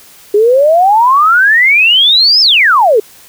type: exponential two-way sweep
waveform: sine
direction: up then down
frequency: 401.4 to 5340 to 401.4 Hz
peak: -4 dBFS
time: 0.34-3 s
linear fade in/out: 5 ms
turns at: 2.41 s
effects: white hiss -39 dBFS RMS until 3.28 s